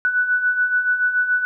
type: beating tone pair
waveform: sine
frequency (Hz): 1480 / 1487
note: F#6 / F#6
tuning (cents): 0 / +8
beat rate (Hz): 7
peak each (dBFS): -24 / -17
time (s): 0.05-1.45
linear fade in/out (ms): 0
effects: none